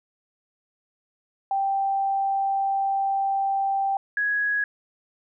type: tone pair in turn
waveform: sine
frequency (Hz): 784 / 1667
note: G5 / G#6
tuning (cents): 0 / +6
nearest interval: octave + minor second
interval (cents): 1306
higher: second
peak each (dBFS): -21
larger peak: neither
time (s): 1.51-3.97 / 4.17-4.64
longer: first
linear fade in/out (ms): 2
effects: none